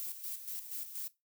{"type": "noise with tremolo", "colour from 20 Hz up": "violet", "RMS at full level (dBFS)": -40, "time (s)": [0, 1.08], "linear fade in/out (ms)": 0, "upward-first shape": "square", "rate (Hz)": 4.2, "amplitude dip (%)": 60, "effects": ["noise-tail reverb RT60 0.2 s tail -17 dB re dry"]}